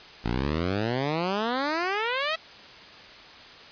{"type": "exponential sweep", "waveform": "10% pulse", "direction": "up", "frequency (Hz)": [54.8, 659.3], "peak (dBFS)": -17, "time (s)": [0.24, 2.36], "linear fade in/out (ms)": 10, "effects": ["white hiss -46 dBFS RMS until 3.71 s", "resampled to 11025 Hz"]}